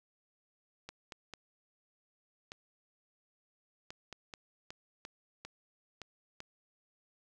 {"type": "clicks", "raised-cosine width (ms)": 0.2, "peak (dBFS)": -27, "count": 12, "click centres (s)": [0.89, 1.122, 1.337, 2.519, 3.905, 4.127, 4.338, 4.705, 5.051, 5.45, 6.017, 6.404], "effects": []}